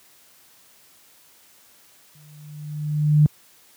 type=tone with exponential growth; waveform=sine; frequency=150 Hz; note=D3; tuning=37 cents sharp; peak=-9 dBFS; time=2.15-3.26 s; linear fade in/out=0 ms; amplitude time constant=240 ms; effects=white hiss -54 dBFS RMS until 3.76 s + high-pass 80 Hz 12 dB/octave